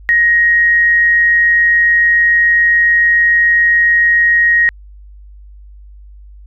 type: tone with amplitude modulation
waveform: sine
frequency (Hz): 1880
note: A#6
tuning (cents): +14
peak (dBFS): -6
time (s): 0.09-4.69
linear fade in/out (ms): 0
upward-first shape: sine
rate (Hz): 173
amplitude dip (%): 25
effects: added 50 Hz sine -34 dBFS peak until 6.46 s